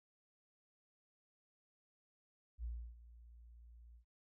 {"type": "tone with ADSR envelope", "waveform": "sine", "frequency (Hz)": 58.27, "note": "A#1", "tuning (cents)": 0, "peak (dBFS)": -39, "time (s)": [2.58, 4.05], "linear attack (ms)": 60, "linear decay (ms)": 310, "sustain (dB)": -17, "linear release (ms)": 97, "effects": []}